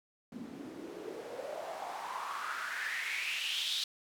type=noise with band-pass filter sweep; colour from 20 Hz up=white; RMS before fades=-39 dBFS; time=0.32-3.84 s; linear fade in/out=2 ms; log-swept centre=220 to 3900 Hz; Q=5.2; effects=none